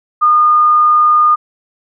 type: tone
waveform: sine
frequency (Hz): 1220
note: D#6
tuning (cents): -34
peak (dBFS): -6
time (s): 0.21-1.36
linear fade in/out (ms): 20
effects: none